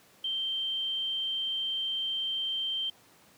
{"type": "tone", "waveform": "sine", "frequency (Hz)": 3136, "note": "G7", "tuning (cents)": 0, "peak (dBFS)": -29, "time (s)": [0.24, 2.9], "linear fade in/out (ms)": 5, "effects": ["pink hiss -59 dBFS RMS until 3.37 s", "high-pass 150 Hz 12 dB/octave"]}